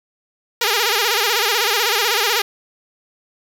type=tone with vibrato; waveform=5% pulse; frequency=440 Hz; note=A4; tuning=in tune; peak=-4 dBFS; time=0.61-2.42 s; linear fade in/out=5 ms; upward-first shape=sine; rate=16 Hz; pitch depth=170 cents each way; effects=7-bit